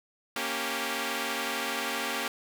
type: chord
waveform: 5% pulse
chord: G diminished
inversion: first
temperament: equal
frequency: 233.1 / 277.2 / 392 Hz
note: Bb3 / Db4 / G4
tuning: 0 / 0 / 0 cents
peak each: -23 dBFS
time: 0.36-2.28 s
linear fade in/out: 2 ms
effects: none